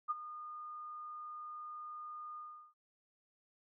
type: tone with ADSR envelope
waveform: sine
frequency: 1221 Hz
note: D#6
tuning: 33 cents flat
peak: -30 dBFS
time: 0.08-2.74 s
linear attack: 26 ms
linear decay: 26 ms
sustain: -14 dB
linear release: 370 ms
effects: none